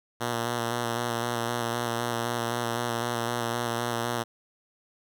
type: tone with vibrato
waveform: 5% pulse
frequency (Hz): 118.4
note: A#2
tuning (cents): +27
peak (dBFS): -16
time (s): 0.2-4.24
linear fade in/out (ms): 20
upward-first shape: square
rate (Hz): 3.9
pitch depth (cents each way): 21
effects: none